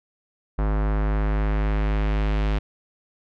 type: tone with low-pass filter sweep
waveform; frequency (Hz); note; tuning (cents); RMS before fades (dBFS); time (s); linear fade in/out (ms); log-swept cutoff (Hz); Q
square; 51.91; G#1; 0; -22; 0.58-2.59; 10; 1300 to 3200; 1.2
effects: none